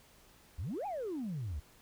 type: exponential two-way sweep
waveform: sine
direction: up then down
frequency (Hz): 65.41 to 858 to 65.41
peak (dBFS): -34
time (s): 0.58-1.6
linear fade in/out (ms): 10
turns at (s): 0.86
effects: tanh soft clip ceiling -33 dBFS + pink hiss -62 dBFS RMS until 1.81 s